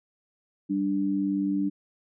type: tone pair together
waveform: sine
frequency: 195.17 / 293.7 Hz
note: G3 / D4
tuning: -7 / 0 cents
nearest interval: perfect fifth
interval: 707 cents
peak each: -28 / -25 dBFS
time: 0.69-1.7 s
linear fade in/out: 20 ms
effects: none